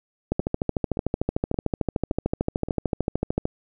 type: two click trains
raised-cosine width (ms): 2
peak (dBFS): -9 / -17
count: 43 / 5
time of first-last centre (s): 0.32-3.454 / 0.4-2.686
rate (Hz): 13.4 / 1.75
effects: none